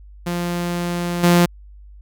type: tone with level steps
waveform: sawtooth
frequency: 174.2 Hz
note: F3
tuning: 4 cents flat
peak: -17 / -7 dBFS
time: 0.26-1.46 s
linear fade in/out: 10 ms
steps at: 1.23 s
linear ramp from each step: 10 ms
effects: added 50 Hz sine -39 dBFS peak until 2.01 s